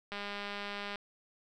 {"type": "click train", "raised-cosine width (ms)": 0.3, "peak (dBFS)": -24, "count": 171, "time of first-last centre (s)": [0.12, 0.957], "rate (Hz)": 203, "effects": []}